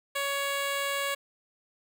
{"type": "tone", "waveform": "10% pulse", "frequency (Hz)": 559, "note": "C#5", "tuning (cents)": 14, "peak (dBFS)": -20, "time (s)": [0.15, 1.15], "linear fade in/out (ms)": 10, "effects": []}